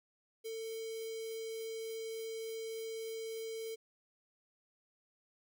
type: tone with notch filter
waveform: square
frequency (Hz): 448.3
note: A4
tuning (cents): +32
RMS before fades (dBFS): -42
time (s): 0.44-3.76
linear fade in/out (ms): 20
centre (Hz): 1300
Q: 0.67
effects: none